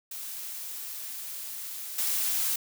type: noise with level steps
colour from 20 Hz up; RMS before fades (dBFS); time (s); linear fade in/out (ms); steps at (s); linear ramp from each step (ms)
blue; -38 / -28; 0.11-2.56; 5; 1.98; 5
effects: none